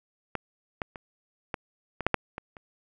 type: clicks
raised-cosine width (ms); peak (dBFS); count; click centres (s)
0.5; -14 / -15 / -24 / -15 / -17 / -6 / -6 / -20 / -29; 9; 0.353 / 0.818 / 0.958 / 1.542 / 2.007 / 2.066 / 2.143 / 2.381 / 2.568
effects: none